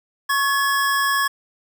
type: tone pair together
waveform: square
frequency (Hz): 1102 / 1698.9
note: C#6 / G#6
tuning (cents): -11 / +39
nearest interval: perfect fifth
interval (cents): 750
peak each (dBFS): -21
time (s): 0.29-1.28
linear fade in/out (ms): 10
effects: none